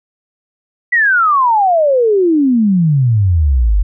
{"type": "exponential sweep", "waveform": "sine", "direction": "down", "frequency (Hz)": [1984, 45.77], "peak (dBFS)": -8, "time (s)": [0.92, 3.83], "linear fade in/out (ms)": 10, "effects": []}